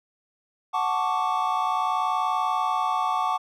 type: chord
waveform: triangle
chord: D major seventh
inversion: first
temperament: equal with one note detuned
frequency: 740 / 880 / 1108.7 / 1169.2 Hz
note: F#5 / A5 / C#6 / D6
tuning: 0 / 0 / 0 / -8 cents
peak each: -26 dBFS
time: 0.73-3.38 s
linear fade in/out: 20 ms
effects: none